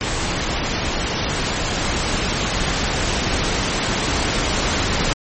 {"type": "noise with level ramp", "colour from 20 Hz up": "pink", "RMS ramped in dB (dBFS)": [-22, -19], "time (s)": [0.01, 5.13], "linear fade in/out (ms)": 0, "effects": ["MP3 32 kbps"]}